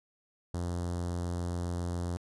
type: tone with notch filter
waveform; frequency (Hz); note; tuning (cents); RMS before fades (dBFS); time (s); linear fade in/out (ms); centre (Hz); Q
sawtooth; 87.3; F2; 0; -34; 0.54-2.17; 0; 2400; 0.57
effects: resampled to 24000 Hz